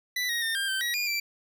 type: tone with pitch steps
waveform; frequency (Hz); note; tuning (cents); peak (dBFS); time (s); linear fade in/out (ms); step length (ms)
25% pulse; 1982 / 1879 / 1817 / 1596 / 1553 / 1912 / 2423 / 2344; B6 / A#6 / A#6 / G6 / G6 / A#6 / D#7 / D7; +6 / +13 / -45 / +31 / -17 / +43 / -47 / -4; -23; 0.16-1.2; 5; 130
effects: none